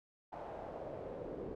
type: noise with band-pass filter sweep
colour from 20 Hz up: brown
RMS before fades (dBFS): -45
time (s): 0.32-1.55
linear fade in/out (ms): 10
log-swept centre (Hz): 770 to 420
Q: 3.1
effects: none